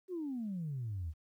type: exponential sweep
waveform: sine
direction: down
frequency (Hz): 383.9 to 74.1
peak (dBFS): -35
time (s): 0.08-1.14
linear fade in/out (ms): 50
effects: tanh soft clip ceiling -32 dBFS + 12-bit